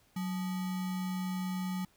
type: tone with sample-and-hold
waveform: sine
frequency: 184.7 Hz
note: F#3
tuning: 3 cents flat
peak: -32 dBFS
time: 0.16-1.85 s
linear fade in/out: 5 ms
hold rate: 1050 Hz
effects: pink hiss -67 dBFS RMS until 1.96 s